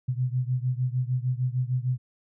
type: beating tone pair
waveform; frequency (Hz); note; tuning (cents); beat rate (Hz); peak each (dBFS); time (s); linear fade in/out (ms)
sine; 124.2 / 130.8; B2 / C3; +10 / 0; 6.6; -26 / -28; 0.08-1.98; 10
effects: none